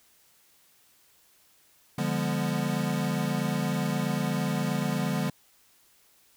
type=chord; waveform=square; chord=D diminished seventh; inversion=none; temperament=equal with one note detuned; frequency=146.83 / 174.61 / 203.8 / 246.9 Hz; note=D3 / F3 / Ab3 / Cb4; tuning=0 / 0 / -32 / 0 cents; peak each=-32 / -32 / -32 / -34 dBFS; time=1.98-5.3 s; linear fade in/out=5 ms; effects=white hiss -62 dBFS RMS until 6.36 s